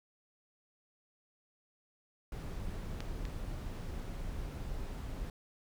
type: noise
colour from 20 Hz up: brown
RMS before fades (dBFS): -40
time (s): 2.32-5.3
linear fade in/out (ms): 2
type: clicks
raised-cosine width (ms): 0.2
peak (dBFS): -25 / -29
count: 2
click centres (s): 3.005 / 3.253
effects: none